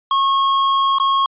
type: tone with dropouts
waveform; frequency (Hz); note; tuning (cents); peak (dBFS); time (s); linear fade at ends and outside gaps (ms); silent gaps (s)
square; 1090; C#6; -29; -14; 0.11-1.26; 2; 0.985-0.999
effects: resampled to 8000 Hz